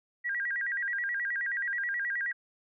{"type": "tone with vibrato", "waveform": "sine", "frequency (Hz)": 1760, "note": "A6", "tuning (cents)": 0, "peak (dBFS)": -29, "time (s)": [0.24, 2.33], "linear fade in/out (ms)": 20, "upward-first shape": "square", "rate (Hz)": 9.4, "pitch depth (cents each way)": 160, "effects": []}